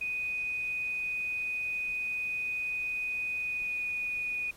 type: tone with pitch glide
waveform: sine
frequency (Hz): 2489 to 2470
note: D#7 to D#7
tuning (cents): 0 to -13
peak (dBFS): -30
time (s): 0.01-4.51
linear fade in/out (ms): 5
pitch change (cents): -13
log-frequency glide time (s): 3.37-3.84
effects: pink hiss -55 dBFS RMS until 4.56 s + MP3 64 kbps